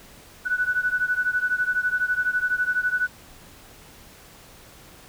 sine beating tone pair, 1480 / 1492 Hz, F#6 / F#6, 0 / +14 cents, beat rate 12 Hz, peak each -23 / -25 dBFS, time 0.45-3.08 s, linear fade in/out 20 ms, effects pink hiss -48 dBFS RMS until 5.08 s

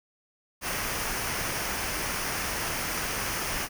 pink noise with comb filter, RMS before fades -31 dBFS, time 0.61-3.69 s, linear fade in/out 50 ms, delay 0.26 ms, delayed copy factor -0.5, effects none

